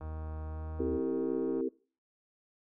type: tone with vibrato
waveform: triangle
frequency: 78 Hz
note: D#2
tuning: 5 cents sharp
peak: -35 dBFS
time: 0-1 s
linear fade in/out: 50 ms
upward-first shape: sine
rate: 1.7 Hz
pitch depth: 13 cents each way
type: click train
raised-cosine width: 1 ms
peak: -36 dBFS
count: 252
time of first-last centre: 0.01-1.609 s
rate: 157 Hz
type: chord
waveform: sine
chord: C dominant seventh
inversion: none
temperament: equal with one note detuned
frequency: 261.6 / 329.6 / 392 / 456.3 Hz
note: C4 / E4 / G4 / Bb4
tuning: 0 / 0 / 0 / -37 cents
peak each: -35 dBFS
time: 0.79-1.69 s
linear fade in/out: 10 ms
effects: noise-tail reverb RT60 0.4 s tail -23 dB re dry